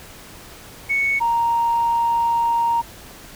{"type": "tone pair in turn", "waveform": "sine", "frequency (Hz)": [2217, 932.1], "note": ["C#7", "A#5"], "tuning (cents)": [0, 0], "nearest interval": "octave + minor third", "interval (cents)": 1500, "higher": "first", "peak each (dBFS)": [-16, -15], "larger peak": "second", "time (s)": [[0.89, 1.2], [1.2, 2.82]], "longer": "second", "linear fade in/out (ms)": 20, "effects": ["tanh soft clip ceiling -11 dBFS", "pink hiss -41 dBFS RMS until 3.35 s"]}